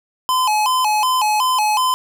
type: tone with vibrato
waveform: square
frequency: 932.3 Hz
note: A#5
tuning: in tune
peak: -15 dBFS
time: 0.29-1.94 s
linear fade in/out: 0 ms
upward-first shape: square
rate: 2.7 Hz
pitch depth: 160 cents each way
effects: none